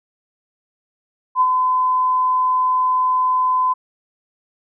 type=tone with ADSR envelope; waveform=sine; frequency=1017 Hz; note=C6; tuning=50 cents flat; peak=-10 dBFS; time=1.35-3.74 s; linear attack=58 ms; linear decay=50 ms; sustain=-4 dB; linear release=18 ms; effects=none